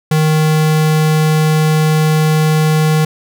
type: tone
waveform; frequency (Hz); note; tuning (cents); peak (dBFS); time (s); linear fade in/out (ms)
square; 155.56; D#3; 0; -10; 0.11-3.05; 5
effects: none